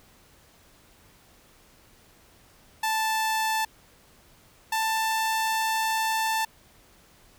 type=tone pair in turn; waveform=sawtooth; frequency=880 / 886.1 Hz; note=A5 / A5; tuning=0 / +12 cents; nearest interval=unison; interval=12 cents; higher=second; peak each=-20 dBFS; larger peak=neither; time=2.83-3.65 / 4.72-6.45 s; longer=second; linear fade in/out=5 ms; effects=pink hiss -57 dBFS RMS until 7.38 s